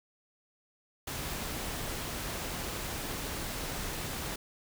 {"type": "noise", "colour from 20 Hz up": "pink", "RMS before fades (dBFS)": -37, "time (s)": [1.07, 4.36], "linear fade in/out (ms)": 5, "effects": []}